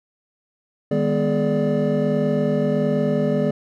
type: tone cluster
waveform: triangle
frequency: 155 / 203.5 / 244.9 / 423.4 / 585 Hz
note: D#3 / G#3 / B3 / G#4 / D5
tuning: -6 / -35 / -14 / +33 / -7 cents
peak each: -22 dBFS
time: 0.91-3.51 s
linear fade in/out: 5 ms
effects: none